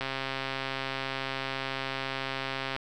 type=click train; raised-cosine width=0.3 ms; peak=-16 dBFS; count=370; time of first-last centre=0.01-2.764 s; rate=134 Hz; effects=none